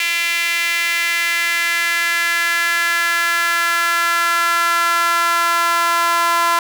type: tone with high-pass filter sweep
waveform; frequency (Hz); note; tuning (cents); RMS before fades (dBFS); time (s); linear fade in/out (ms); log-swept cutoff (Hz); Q
sawtooth; 339.8; F4; -47; -17; 0-6.59; 2; 2300 to 1100; 3.4
effects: 7-bit